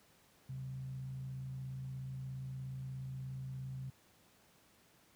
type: tone with frequency modulation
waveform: sine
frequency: 132 Hz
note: C3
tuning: 16 cents sharp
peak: -40 dBFS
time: 0.49-3.9 s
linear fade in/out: 5 ms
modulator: 56.9 Hz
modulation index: 0.33
effects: pink hiss -67 dBFS RMS until 5.15 s + high-pass 80 Hz 12 dB/octave